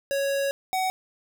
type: tone pair in turn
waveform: square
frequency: 554.4 / 750.6 Hz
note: C#5 / F#5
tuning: 0 / +25 cents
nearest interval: perfect fourth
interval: 525 cents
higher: second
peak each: -24 dBFS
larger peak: neither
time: 0.11-0.51 / 0.73-0.9 s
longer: first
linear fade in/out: 0 ms
effects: none